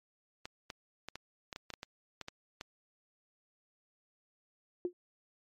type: clicks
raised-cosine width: 0.2 ms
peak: -24 dBFS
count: 12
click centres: 0.455 / 0.702 / 1.086 / 1.156 / 1.528 / 1.561 / 1.703 / 1.738 / 1.831 / 2.213 / 2.284 / 2.611 s
type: tone with exponential decay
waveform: sine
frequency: 354.9 Hz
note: F4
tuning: 28 cents sharp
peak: -27 dBFS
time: 4.85-4.93 s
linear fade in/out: 1 ms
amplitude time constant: 17 ms
effects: MP3 64 kbps